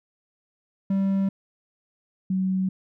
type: tone pair in turn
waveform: triangle / sine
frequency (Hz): 194.6 / 188.19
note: G3 / F#3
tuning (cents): -12 / +30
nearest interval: minor second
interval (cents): 58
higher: first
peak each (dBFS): -18 / -21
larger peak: first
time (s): 0.9-1.29 / 2.3-2.69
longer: neither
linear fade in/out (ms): 5
effects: none